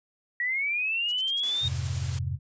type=linear sweep; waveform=sine; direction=up; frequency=1906 to 3725 Hz; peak=-25 dBFS; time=0.4-1.68 s; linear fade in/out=2 ms
type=noise bursts; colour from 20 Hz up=violet; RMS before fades=-37 dBFS; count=12; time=1.08-2.166 s; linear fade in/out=10 ms; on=41 ms; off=54 ms
type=high-pass noise; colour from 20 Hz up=white; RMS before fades=-40 dBFS; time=1.43-2.19 s; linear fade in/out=5 ms; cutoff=200 Hz; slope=48 dB/octave
type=chord; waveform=sine; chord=F minor; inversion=none; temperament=equal; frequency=87.31 / 103.83 / 130.81 Hz; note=F2 / Ab2 / C3; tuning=0 / 0 / 0 cents; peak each=-31 / -34 / -31 dBFS; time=1.61-2.39 s; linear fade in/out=50 ms
effects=resampled to 16000 Hz

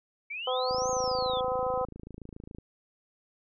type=exponential two-way sweep; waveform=sine; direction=up then down; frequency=2235 to 6645 to 3322 Hz; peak=-34 dBFS; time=0.3-1.41 s; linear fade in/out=10 ms; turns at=0.9 s
type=harmonic tone; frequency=254.8 Hz; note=C4; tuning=46 cents flat; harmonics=2 / 3 / 4 / 5; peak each=-29 / -33 / -35 / -37 dBFS; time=0.47-1.85 s; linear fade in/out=5 ms
type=click train; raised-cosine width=3 ms; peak=-30 dBFS; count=52; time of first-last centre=0.71-2.585 s; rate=27.2 Hz
effects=none

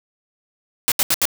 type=noise bursts; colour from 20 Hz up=white; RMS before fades=-17 dBFS; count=4; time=0.88-1.254 s; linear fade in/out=0 ms; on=38 ms; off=74 ms; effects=none

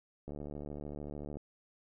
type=click train; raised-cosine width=2 ms; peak=-30 dBFS; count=81; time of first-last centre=0.28-1.37 s; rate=73.4 Hz; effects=none

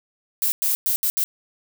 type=noise bursts at uneven times; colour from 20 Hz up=violet; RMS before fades=-21 dBFS; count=5; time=0.42-0.52 / 0.62-0.75 / 0.86-0.96 / 1.03-1.1 / 1.17-1.24 s; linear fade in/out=0 ms; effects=none

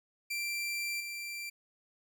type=tone with level steps; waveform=sawtooth; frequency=2355 Hz; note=D7; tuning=4 cents sharp; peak=-30 / -35 dBFS; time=0.3-1.5 s; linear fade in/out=10 ms; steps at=1 s; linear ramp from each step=5 ms; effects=none

